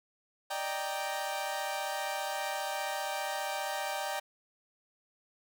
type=chord; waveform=sawtooth; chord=Eb major seventh; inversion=third; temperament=equal; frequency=587.3 / 622.3 / 784 / 932.3 Hz; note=D5 / Eb5 / G5 / Bb5; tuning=0 / 0 / 0 / 0 cents; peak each=-36 / -38 / -32 / -37 dBFS; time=0.5-4.2 s; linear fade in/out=10 ms; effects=none